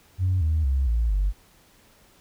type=tone with pitch steps; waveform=sine; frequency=92.5 / 78.69 / 66.94 / 56.94 / 48.44 Hz; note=F#2 / D#2 / C2 / A#1 / G1; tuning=0 / +20 / +40 / -40 / -20 cents; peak=-18 dBFS; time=0.18-1.33 s; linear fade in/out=50 ms; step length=230 ms; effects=tanh soft clip ceiling -16 dBFS + pink hiss -57 dBFS RMS until 2.2 s